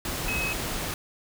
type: tone in noise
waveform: sine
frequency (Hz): 2560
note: D#7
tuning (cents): +49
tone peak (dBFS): -28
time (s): 0.28-0.53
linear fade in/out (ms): 2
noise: pink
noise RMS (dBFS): -31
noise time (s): 0.05-0.94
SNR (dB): 0
effects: none